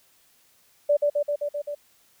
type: tone with echo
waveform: sine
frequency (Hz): 583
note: D5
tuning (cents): -13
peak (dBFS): -16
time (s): 0.89-0.97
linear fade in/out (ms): 10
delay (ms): 130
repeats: 6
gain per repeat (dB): -2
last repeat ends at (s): 1.75
effects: white hiss -61 dBFS RMS until 2.2 s